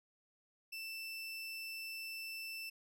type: tone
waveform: 30% pulse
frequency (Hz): 2662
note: E7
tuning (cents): +16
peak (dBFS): -40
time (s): 0.72-2.7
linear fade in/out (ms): 10
effects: none